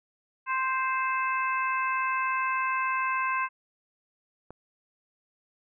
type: harmonic tone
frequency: 523.3 Hz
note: C5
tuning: in tune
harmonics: 2 / 3 / 4 / 5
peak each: -27 / -32 / -36 / -34 dBFS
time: 0.46-3.49 s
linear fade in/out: 50 ms
type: click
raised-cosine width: 1 ms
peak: -29 dBFS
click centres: 4.506 s
effects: none